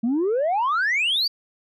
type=exponential sweep; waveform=sine; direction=up; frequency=220 to 4779 Hz; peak=-17 dBFS; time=0.03-1.28 s; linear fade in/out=10 ms; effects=tanh soft clip ceiling -17 dBFS